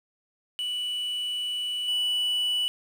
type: tone with level steps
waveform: triangle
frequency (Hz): 2960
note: F#7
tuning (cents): 0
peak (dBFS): -26 / -22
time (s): 0.59-2.68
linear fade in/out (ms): 0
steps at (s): 1.88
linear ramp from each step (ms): 2
effects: 8-bit